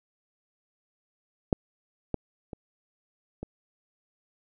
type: clicks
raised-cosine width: 2 ms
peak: -8 / -14 / -24 / -22 dBFS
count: 4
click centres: 1.528 / 2.143 / 2.532 / 3.43 s
effects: none